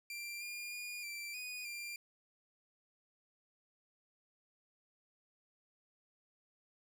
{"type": "tone with pitch steps", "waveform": "sawtooth", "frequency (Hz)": [2367, 2412, 2433, 2347, 2476, 2381], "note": ["D7", "D7", "D#7", "D7", "D#7", "D7"], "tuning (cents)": [13, 46, -39, -2, -9, 23], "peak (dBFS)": -39, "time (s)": [0.1, 1.96], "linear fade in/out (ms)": 2, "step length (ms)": 310, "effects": []}